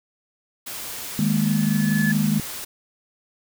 white noise, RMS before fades -33 dBFS, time 0.66-2.65 s, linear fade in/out 10 ms
sine tone with exponential growth, 1721 Hz, A6, 39 cents flat, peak -21 dBFS, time 1.15-2.12 s, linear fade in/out 5 ms, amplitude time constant 210 ms
sine chord, D# suspended fourth, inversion none, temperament equal with one note detuned, 155.56 / 207.7 / 232.3 Hz, D#3 / G#3 / A#3, 0 / 0 / -6 cents, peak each -23 / -20 / -25 dBFS, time 1.19-2.4 s, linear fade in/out 2 ms
effects none

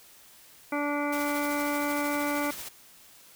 harmonic tone, 290.6 Hz, D4, 18 cents flat, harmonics 1 / 2 / 3 / 4 / 5 / 7 / 8, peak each -30 / -33 / -35 / -36 / -37 / -38 / -39 dBFS, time 0.72-2.51 s, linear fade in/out 5 ms
white noise with tremolo, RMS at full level -38 dBFS, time 1.12-2.69 s, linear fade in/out 10 ms, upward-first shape sine, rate 13 Hz, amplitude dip 35%
effects white hiss -54 dBFS RMS until 3.35 s

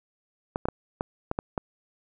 clicks, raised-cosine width 1 ms, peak -13 dBFS, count 7, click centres 0.559 / 0.655 / 0.686 / 1.009 / 1.314 / 1.389 / 1.578 s, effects none

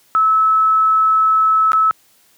sine tone with dropouts, 1300 Hz, E6, 24 cents flat, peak -10 dBFS, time 0.15-1.91 s, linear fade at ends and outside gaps 0 ms, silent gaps 1.719-1.732 s, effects white hiss -54 dBFS RMS until 2.37 s + high-pass 80 Hz 12 dB/octave

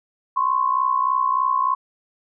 sine tone pair together, 1027.7 / 1091 Hz, C6 / C#6, -31 / -28 cents, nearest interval minor second, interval 103 cents, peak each -20 dBFS, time 0.36-1.75 s, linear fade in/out 10 ms, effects none

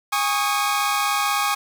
sawtooth chord, Ab suspended fourth, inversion none, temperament equal with one note detuned, 817.8 / 1108.7 / 1244.5 Hz, Ab5 / Db6 / Eb6, -27 / 0 / 0 cents, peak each -20 / -20 / -21 dBFS, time 0.12-1.55 s, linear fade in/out 10 ms, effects 7-bit

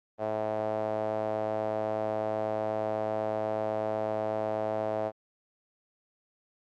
sawtooth tone with band-pass filter, 108.1 Hz, A2, 30 cents flat, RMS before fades -31 dBFS, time 0.18-5.12 s, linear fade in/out 50 ms, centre 640 Hz, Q 4.2, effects Opus 24 kbps

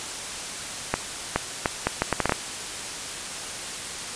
accelerating click train, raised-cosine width 0.5 ms, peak -5 dBFS, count 10, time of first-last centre 0.94-2.322 s, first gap 420 ms, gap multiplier 0.71, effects white hiss -33 dBFS RMS until 4.15 s + resampled to 22050 Hz

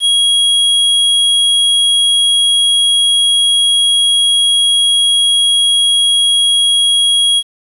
square tone, 3300 Hz, G#7, 12 cents flat, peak -9 dBFS, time 0-7.43 s, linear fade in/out 50 ms, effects resampled to 32000 Hz + 7-bit

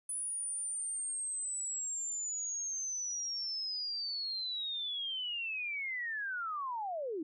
sine linear sweep, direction down, 9920 to 293.7 Hz, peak -35 dBFS, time 0.09-7.23 s, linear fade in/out 5 ms, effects none

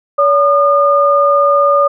sine tone pair together, 569.4 / 1215 Hz, C#5 / D#6, +46 / -42 cents, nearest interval octave + minor second, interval 1312 cents, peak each -10 dBFS, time 0.18-1.88 s, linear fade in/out 10 ms, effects none

